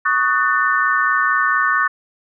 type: chord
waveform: sine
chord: D# half-diminished seventh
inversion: third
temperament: just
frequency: 1120.1 / 1244.5 / 1493.4 / 1792.1 Hz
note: C#6 / D#6 / F#6 / A6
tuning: +18 / 0 / +16 / +31 cents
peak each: -19 / -21 / -19 / -19 dBFS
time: 0.05-1.88 s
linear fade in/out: 10 ms
effects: none